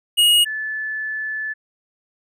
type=tone pair in turn; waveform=square / sine; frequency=2879 / 1737.8 Hz; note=F#7 / A6; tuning=-48 / -22 cents; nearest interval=major sixth; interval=874 cents; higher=first; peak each=-12 / -23 dBFS; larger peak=first; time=0.17-0.45 / 0.45-1.54 s; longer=second; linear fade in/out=20 ms; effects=none